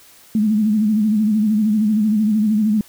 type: tone with vibrato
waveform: sine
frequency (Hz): 213.8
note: A3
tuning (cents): -49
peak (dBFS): -13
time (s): 0.35-2.81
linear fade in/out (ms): 2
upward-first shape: sine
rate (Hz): 13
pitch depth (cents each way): 69
effects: white hiss -47 dBFS RMS until 2.88 s